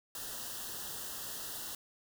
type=band-stop noise; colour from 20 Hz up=white; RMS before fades=-42 dBFS; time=0.15-1.75 s; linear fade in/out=2 ms; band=1900 to 2700 Hz; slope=96 dB/octave; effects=none